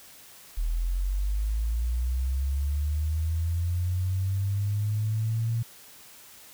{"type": "linear sweep", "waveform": "sine", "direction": "up", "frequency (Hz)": [38.89, 116.54], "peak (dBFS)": -24, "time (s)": [0.57, 5.63], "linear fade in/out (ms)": 10, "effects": ["white hiss -50 dBFS RMS until 6.53 s"]}